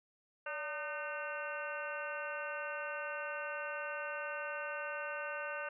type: harmonic tone with a mistuned harmonic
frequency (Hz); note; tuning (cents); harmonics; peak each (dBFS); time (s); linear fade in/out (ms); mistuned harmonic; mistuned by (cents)
304.2; D#4; -39; 2 / 3 / 4 / 5 / 6 / 7 / 8 / 9; -43 / -49 / -46 / -42 / -52 / -54 / -56 / -47; 0.46-5.69; 5; 2; -85
effects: none